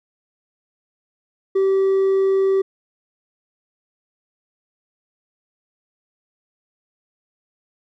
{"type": "tone with hard clipping", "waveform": "sine", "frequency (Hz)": 386.5, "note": "G4", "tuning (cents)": -24, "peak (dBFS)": -15, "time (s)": [1.55, 2.62], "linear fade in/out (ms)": 10, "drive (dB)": 2, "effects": []}